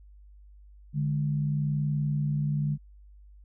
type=tone pair together; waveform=sine; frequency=146.87 / 207.7 Hz; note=D3 / G#3; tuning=0 / 0 cents; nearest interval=tritone; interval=600 cents; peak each=-25 / -34 dBFS; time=0.93-2.78 s; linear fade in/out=50 ms; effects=added 50 Hz sine -49 dBFS peak until 3.44 s